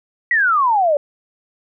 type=exponential sweep; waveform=sine; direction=down; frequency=1975.5 to 561 Hz; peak=-12 dBFS; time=0.31-0.97 s; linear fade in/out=2 ms; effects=none